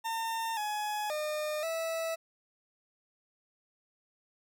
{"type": "tone with pitch steps", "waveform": "40% pulse", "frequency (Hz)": [907, 842, 607, 654], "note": ["A#5", "G#5", "D#5", "E5"], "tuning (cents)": [-48, 24, -43, -14], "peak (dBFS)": -31, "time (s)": [0.04, 2.16], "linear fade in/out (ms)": 20, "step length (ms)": 530, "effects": []}